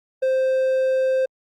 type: tone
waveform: triangle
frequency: 523.3 Hz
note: C5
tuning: in tune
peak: -15 dBFS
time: 0.22-1.26 s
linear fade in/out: 10 ms
effects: Opus 48 kbps